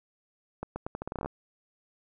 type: accelerating click train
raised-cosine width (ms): 1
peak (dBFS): -20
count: 13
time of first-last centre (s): 0.63-1.26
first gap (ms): 130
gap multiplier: 0.81
effects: none